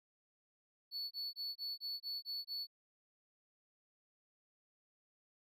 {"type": "tone bursts", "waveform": "triangle", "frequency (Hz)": 4435, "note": "C#8", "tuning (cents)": 0, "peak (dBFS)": -38, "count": 8, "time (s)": [0.91, 2.671], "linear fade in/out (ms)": 50, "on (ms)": 200, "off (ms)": 23, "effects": []}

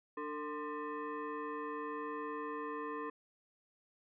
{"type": "tone with frequency modulation", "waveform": "sine", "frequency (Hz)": 296.5, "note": "D4", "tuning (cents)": 17, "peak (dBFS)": -38, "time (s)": [0.17, 3.1], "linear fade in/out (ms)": 5, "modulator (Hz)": 747, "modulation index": 1.6, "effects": []}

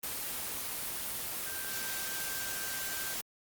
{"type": "tone in noise", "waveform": "sine", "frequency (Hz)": 1568, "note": "G6", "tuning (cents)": 0, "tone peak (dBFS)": -43, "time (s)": [1.46, 3.14], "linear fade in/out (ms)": 5, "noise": "white", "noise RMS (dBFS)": -37, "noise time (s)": [0.03, 3.21], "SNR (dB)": -9, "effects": ["Opus 24 kbps"]}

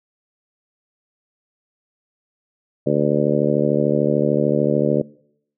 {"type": "harmonic tone", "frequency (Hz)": 73.42, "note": "D2", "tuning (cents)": 0, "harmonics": [2, 3, 4, 5, 6, 7, 8], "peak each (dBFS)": [-23, -23, -23, -23, -23, -23, -23], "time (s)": [2.86, 5.02], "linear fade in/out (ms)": 10, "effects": ["noise-tail reverb RT60 0.7 s tail -23 dB re dry"]}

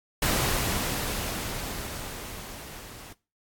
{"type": "noise with level ramp", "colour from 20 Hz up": "pink", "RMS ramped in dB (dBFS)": [-24, -45], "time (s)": [0.22, 3.13], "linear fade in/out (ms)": 5, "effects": ["noise-tail reverb RT60 0.3 s tail -20 dB re dry", "AAC 64 kbps"]}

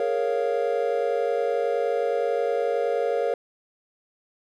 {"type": "chord", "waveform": "triangle", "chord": "Bb minor seventh", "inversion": "third", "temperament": "equal", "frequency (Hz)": [415.3, 466.2, 554.4, 698.5], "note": ["Ab4", "Bb4", "Db5", "F5"], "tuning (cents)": [0, 0, 0, 0], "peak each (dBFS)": [-28, -23, -25, -28], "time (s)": [0, 3.34], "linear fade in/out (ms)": 2, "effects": []}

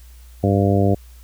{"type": "harmonic tone", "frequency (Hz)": 99.2, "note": "G2", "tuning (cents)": 21, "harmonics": [1, 2, 3, 4, 5, 6, 7], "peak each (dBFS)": [-17, -20, -22, -23, -24, -25, -25], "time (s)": [0.43, 0.95], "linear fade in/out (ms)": 10, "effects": ["added 60 Hz sine -40 dBFS peak until 1.23 s", "white hiss -53 dBFS RMS until 1.23 s"]}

